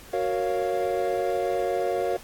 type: chord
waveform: triangle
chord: Gb major seventh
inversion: none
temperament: equal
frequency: 370 / 466.2 / 554.4 / 698.5 Hz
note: Gb4 / Bb4 / Db5 / F5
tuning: 0 / 0 / 0 / 0 cents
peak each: -27 dBFS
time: 0.13-2.17 s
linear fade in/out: 5 ms
effects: pink hiss -47 dBFS RMS until 2.23 s + AAC 64 kbps